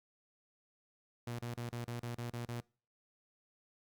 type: tone bursts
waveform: sawtooth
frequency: 119.4 Hz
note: A#2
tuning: 42 cents sharp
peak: -35 dBFS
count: 9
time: 1.27-2.606 s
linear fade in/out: 5 ms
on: 120 ms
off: 32 ms
effects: noise-tail reverb RT60 0.4 s tail -25 dB re dry + Opus 48 kbps